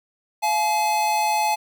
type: tone pair together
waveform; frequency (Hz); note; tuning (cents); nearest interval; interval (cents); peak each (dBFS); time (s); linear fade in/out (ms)
square; 691.9 / 853; F5 / G#5; -16 / +46; major third; 362; -28 / -20; 0.42-1.56; 20
effects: none